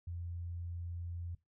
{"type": "tone", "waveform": "sine", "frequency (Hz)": 86.2, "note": "F2", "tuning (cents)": -22, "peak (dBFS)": -39, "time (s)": [0.07, 1.35], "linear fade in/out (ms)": 5, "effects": ["noise-tail reverb RT60 0.2 s tail -19 dB re dry"]}